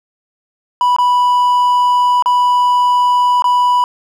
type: tone with dropouts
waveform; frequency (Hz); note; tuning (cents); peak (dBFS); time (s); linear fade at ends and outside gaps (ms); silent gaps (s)
triangle; 985; B5; -5; -7; 0.81-3.84; 1; 0.964-0.985 / 2.224-2.259 / 3.422-3.442
effects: none